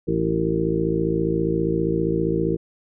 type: harmonic tone with a mistuned harmonic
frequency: 55 Hz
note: A1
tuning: in tune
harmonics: 1 / 2 / 3 / 4 / 5 / 6 / 7 / 8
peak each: -32 / -33 / -25 / -33 / -34 / -24 / -26 / -26 dBFS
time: 0.07-2.57 s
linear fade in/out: 20 ms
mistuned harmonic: 8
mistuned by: +79 cents
effects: none